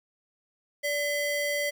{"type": "ring-modulated tone", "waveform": "square", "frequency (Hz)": 1303, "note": "E6", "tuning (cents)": -20, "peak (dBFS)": -24, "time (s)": [0.83, 1.71], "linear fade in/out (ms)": 20, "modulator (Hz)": 722, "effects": ["10-bit"]}